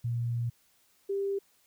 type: tone pair in turn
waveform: sine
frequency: 118.5 / 395.8 Hz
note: A#2 / G4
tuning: +29 / +17 cents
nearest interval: octave + major sixth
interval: 2088 cents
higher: second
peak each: -28 / -28 dBFS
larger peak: neither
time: 0.04-0.5 / 1.09-1.39 s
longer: first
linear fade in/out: 10 ms
effects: white hiss -67 dBFS RMS until 1.66 s